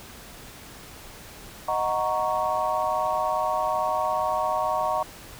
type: chord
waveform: sine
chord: D# minor seventh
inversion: none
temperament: equal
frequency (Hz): 622.3 / 740 / 932.3 / 1108.7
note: D#5 / F#5 / A#5 / C#6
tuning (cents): 0 / 0 / 0 / 0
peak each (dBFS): -28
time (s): 1.68-5.03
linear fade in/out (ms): 5
effects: pink hiss -44 dBFS RMS until 5.39 s